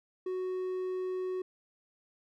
triangle tone, 370 Hz, F#4, in tune, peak -30 dBFS, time 0.26-1.42 s, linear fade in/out 5 ms, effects none

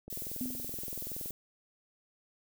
click train, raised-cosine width 2 ms, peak -32 dBFS, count 27, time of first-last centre 0.08-1.306 s, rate 21.2 Hz
violet noise, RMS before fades -40 dBFS, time 0.1-1.31 s, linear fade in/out 2 ms
sine tone with exponential decay, 252.1 Hz, B3, 36 cents sharp, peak -31 dBFS, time 0.41-0.84 s, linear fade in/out 2 ms, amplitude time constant 92 ms
effects none

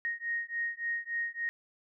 sine beating tone pair, 1864.7 / 1868.2 Hz, A#6 / A#6, 0 / +3 cents, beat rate 3.5 Hz, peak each -35 / -35 dBFS, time 0.05-1.49 s, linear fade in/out 0 ms, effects none

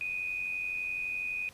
sine tone with amplitude modulation, 2484 Hz, D#7, 3 cents flat, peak -29 dBFS, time 0.01-1.49 s, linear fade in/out 0 ms, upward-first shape sine, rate 91.9 Hz, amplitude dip 60%, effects pink hiss -56 dBFS RMS until 1.53 s + resampled to 32000 Hz

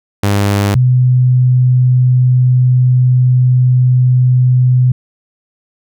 sawtooth / sine tone pair in turn, 101 / 126.23 Hz, G#2 / B2, -48 / +38 cents, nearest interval major third, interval 386 cents, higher second, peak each -6 dBFS, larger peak neither, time 0.23-0.75 / 0.75-4.92 s, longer second, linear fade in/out 5 ms, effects none

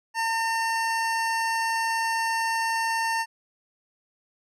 25% pulse tone, 907 Hz, A#5, 48 cents flat, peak -20 dBFS, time 0.14-3.26 s, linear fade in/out 50 ms, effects low-pass 10000 Hz 12 dB/octave

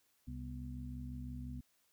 harmonic tone with a mistuned harmonic, 65.9 Hz, C2, 13 cents sharp, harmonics 1 / 2 / 3 / 4, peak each -45 / -47 / -57 / -47 dBFS, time 0.27-1.61 s, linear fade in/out 10 ms, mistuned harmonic 4, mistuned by -120 cents, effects white hiss -75 dBFS RMS until 1.92 s

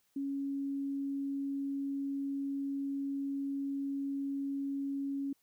sine tone, 277.2 Hz, C#4, in tune, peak -33 dBFS, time 0.16-5.33 s, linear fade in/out 5 ms, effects white hiss -74 dBFS RMS until 5.42 s

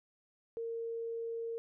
sine tone, 459.6 Hz, A#4, 25 cents flat, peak -36 dBFS, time 0.57-1.58 s, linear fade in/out 0 ms, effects none

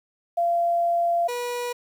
sine / 30% pulse tone pair in turn, 687 / 485.8 Hz, F5 / B4, -29 / -29 cents, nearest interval tritone, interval 600 cents, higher first, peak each -19 / -24 dBFS, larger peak first, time 0.37-1.28 / 1.28-1.73 s, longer first, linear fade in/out 10 ms, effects 9-bit

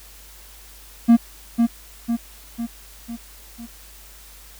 triangle tone with echo, 233.1 Hz, A#3, in tune, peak -6 dBFS, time 1.08-1.17 s, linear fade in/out 20 ms, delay 500 ms, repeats 5, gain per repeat -5 dB, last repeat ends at 3.67 s, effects added 50 Hz sine -46 dBFS peak until 4.59 s + white hiss -46 dBFS RMS until 4.59 s

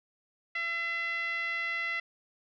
10% pulse tone with band-pass filter, 675 Hz, E5, 41 cents sharp, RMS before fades -33 dBFS, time 0.55-2 s, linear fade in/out 5 ms, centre 2000 Hz, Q 3.5, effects resampled to 16000 Hz

